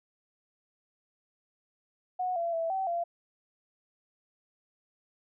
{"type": "tone with pitch steps", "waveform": "sine", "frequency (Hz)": [733, 679, 660, 766, 686], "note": ["F#5", "F5", "E5", "G5", "F5"], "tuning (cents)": [-16, -49, 2, -40, -31], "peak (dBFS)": -28, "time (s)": [2.19, 3.04], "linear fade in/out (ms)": 10, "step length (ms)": 170, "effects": []}